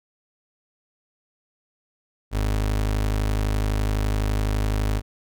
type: tone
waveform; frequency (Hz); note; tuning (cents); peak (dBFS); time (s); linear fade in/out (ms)
30% pulse; 51.9; G#1; 0; -18; 2.31-5.02; 50
effects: none